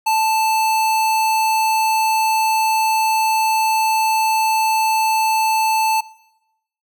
square tone, 880 Hz, A5, in tune, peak -15 dBFS, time 0.06-6.01 s, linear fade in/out 10 ms, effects noise-tail reverb RT60 0.9 s tail -21 dB re dry

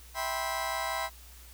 30% pulse chord, C major seventh, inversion first, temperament just, 654.1 / 784.9 / 981.1 / 1046.5 Hz, E5 / G5 / B5 / C6, -14 / +2 / -12 / 0 cents, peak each -34 dBFS, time 0.14-1.1 s, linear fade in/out 50 ms, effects added 60 Hz sine -50 dBFS peak until 1.53 s + white hiss -54 dBFS RMS until 1.53 s

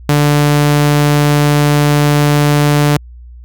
sawtooth tone, 146.7 Hz, D3, 2 cents flat, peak -4 dBFS, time 0.09-2.97 s, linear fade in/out 2 ms, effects added 60 Hz sine -31 dBFS peak until 3.44 s

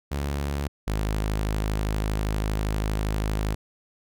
sawtooth tone pair in turn, 70.9 / 52.54 Hz, C#2 / G#1, +40 / +21 cents, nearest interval perfect fourth, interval 519 cents, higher first, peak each -22 / -20 dBFS, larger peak second, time 0.11-0.68 / 0.87-3.55 s, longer second, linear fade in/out 10 ms, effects none

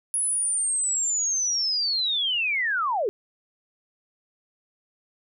sine linear sweep, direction down, 10440 to 370.1 Hz, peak -22 dBFS, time 0.14-3.09 s, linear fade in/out 0 ms, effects none

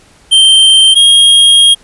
square tone pair in turn, 3136 / 3255 Hz, G7 / G#7, 0 / -36 cents, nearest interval minor second, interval 64 cents, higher second, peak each -3 dBFS, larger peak neither, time 0.31-0.95 / 0.95-1.75 s, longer second, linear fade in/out 20 ms, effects pink hiss -44 dBFS RMS until 1.83 s + resampled to 24000 Hz

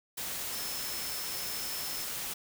sine tone in noise, 5270 Hz, E8, 1 cent flat, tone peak -41 dBFS, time 0.52-2.05 s, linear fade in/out 10 ms, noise white, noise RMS -37 dBFS, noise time 0.17-2.34 s, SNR -7 dB, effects none

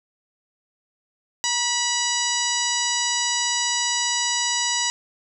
harmonic tone with a mistuned harmonic, 975 Hz, B5, 23 cents flat, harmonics 1 / 2 / 3 / 4 / 5 / 6 / 7 / 8, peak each -29 / -29 / -29 / -29 / -29 / -29 / -29 / -29 dBFS, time 1.44-4.9 s, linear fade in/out 0 ms, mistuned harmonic 1, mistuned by -32 cents, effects none

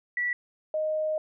sine tone pair in turn, 1952 / 620.7 Hz, B6 / D#5, -21 / -4 cents, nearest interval octave + minor sixth, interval 1983 cents, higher first, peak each -25 dBFS, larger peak neither, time 0.17-0.33 / 0.74-1.18 s, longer second, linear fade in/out 2 ms, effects none

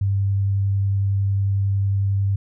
sine tone with vibrato, 98.7 Hz, G2, 12 cents sharp, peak -17 dBFS, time 0.01-2.36 s, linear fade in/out 5 ms, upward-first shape triangle, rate 11 Hz, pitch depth 9 cents each way, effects none

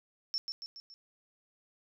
sine tone with echo, 5400 Hz, E8, 41 cents sharp, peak -30 dBFS, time 0.34-0.38 s, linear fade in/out 0 ms, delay 140 ms, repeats 4, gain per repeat -5 dB, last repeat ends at 0.94 s, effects none

